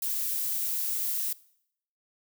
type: noise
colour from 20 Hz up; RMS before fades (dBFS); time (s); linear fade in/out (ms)
violet; -30; 0.02-1.33; 5
effects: noise-tail reverb RT60 0.7 s tail -21 dB re dry